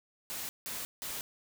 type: noise bursts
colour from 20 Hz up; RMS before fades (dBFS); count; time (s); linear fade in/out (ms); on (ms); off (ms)
white; -39; 3; 0.3-1.21; 0; 190; 170
effects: none